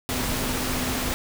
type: tone in noise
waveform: sine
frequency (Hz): 253.3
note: B3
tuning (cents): +44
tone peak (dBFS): -32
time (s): 0.09-1.14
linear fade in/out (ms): 0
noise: pink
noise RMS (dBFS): -27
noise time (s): 0.09-1.14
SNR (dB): -8
effects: none